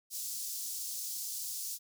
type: high-pass noise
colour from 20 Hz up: pink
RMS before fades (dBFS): -39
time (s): 0.1-1.79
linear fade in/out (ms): 50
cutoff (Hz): 5200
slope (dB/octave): 24
effects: none